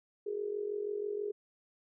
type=tone with amplitude modulation; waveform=sine; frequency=413.3 Hz; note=G#4; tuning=8 cents flat; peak=-30 dBFS; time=0.26-1.32 s; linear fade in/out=10 ms; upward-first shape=sine; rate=46.2 Hz; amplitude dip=75%; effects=none